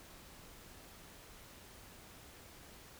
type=silence; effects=pink hiss -56 dBFS RMS until 2.99 s